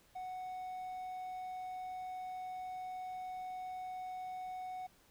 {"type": "tone", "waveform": "triangle", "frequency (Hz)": 740, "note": "F#5", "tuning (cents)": 0, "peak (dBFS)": -39, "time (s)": [0.15, 4.87], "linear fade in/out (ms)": 10, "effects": ["pink hiss -67 dBFS RMS until 5.1 s"]}